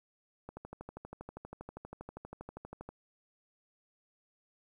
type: click train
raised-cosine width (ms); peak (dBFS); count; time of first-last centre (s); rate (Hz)
1; -30; 31; 0.49-2.89; 12.5
effects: 11-bit